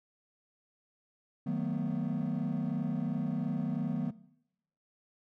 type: chord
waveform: triangle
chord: B dominant seventh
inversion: first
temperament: equal with one note detuned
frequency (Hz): 155.56 / 185 / 224 / 246.9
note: D#3 / F#3 / A3 / B3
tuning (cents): 0 / 0 / +31 / 0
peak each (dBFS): -33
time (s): 1.46-4.11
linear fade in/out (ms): 10
effects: noise-tail reverb RT60 0.8 s tail -20 dB re dry + tanh soft clip ceiling -23 dBFS